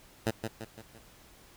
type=tone with echo; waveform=10% pulse; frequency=111.8 Hz; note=A2; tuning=28 cents sharp; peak=-18 dBFS; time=0.26-0.31 s; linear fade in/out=10 ms; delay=170 ms; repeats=4; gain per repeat=-6 dB; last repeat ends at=0.99 s; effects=pink hiss -57 dBFS RMS until 1.56 s